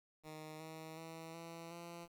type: tone with pitch steps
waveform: 10% pulse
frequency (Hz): 155.56 / 159.2 / 162.92 / 166.73 / 170.62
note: D#3 / D#3 / E3 / E3 / F3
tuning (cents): 0 / +40 / -20 / +20 / -40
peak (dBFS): -40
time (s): 0.23-2.08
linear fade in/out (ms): 50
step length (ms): 370
effects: 11-bit